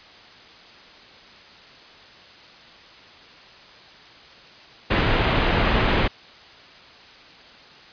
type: low-pass noise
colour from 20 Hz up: pink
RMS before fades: -20 dBFS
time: 4.9-6.08 s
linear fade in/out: 10 ms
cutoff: 3400 Hz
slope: 24 dB/octave
effects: white hiss -46 dBFS RMS until 7.92 s + resampled to 11025 Hz